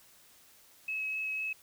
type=tone with vibrato; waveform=sine; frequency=2572 Hz; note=E7; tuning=43 cents flat; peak=-32 dBFS; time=0.88-1.53 s; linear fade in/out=5 ms; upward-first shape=sine; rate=4 Hz; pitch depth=9 cents each way; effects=white hiss -60 dBFS RMS until 1.62 s